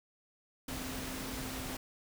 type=tone in noise; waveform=sine; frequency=259.6 Hz; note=C4; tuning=13 cents flat; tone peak=-43 dBFS; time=0.68-1.77 s; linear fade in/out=5 ms; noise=pink; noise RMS=-41 dBFS; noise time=0.68-1.77 s; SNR=-5 dB; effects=none